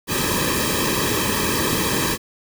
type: noise with comb filter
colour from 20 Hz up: pink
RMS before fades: -21 dBFS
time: 0.07-2.18 s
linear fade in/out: 50 ms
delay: 1.4 ms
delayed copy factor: -1
effects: none